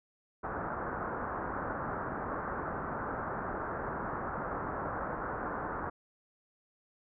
white low-pass noise, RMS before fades -37 dBFS, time 0.43-5.9 s, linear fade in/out 10 ms, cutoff 1500 Hz, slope 48 dB/octave, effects none

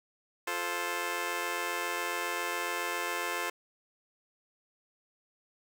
10% pulse chord, F major, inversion none, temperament just, 349.2 / 436.5 / 523.8 Hz, F4 / A4 / C5, 0 / -14 / +2 cents, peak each -29 dBFS, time 0.47-3.5 s, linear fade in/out 5 ms, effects none

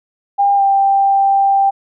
sine tone with pitch glide, 802 to 787.8 Hz, G5 to G5, +39 to +8 cents, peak -9 dBFS, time 0.38-1.71 s, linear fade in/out 20 ms, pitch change -31 cents, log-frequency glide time 0.56-0.62 s, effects none

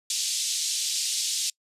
white band-pass noise, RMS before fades -28 dBFS, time 0.1-1.5 s, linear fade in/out 2 ms, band 3300 to 8100 Hz, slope 24 dB/octave, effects noise-tail reverb RT60 0.1 s tail -26 dB re dry + resampled to 32000 Hz

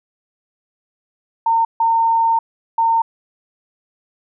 sine tone bursts at uneven times, 912 Hz, A#5, 38 cents flat, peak -12 dBFS, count 3, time 1.46-1.65 / 1.8-2.39 / 2.78-3.02 s, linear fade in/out 5 ms, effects none

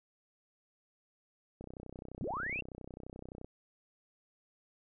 click train, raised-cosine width 2 ms, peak -32 dBFS, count 59, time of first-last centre 1.61-3.445 s, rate 31.6 Hz
sine linear sweep, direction up, 85.2 to 2794 Hz, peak -35 dBFS, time 2.21-2.61 s, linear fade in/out 5 ms
effects none

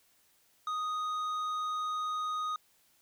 sine tone with tanh clipping, 1244.5 Hz, D#6, in tune, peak -33 dBFS, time 0.67-2.56 s, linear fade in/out 2 ms, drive 8 dB, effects white hiss -68 dBFS RMS until 3.01 s

